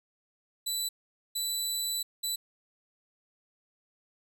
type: tone bursts at uneven times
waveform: 20% pulse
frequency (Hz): 3973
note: B7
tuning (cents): +10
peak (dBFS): -24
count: 3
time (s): 0.66-0.89 / 1.35-2.03 / 2.23-2.36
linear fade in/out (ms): 10
effects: none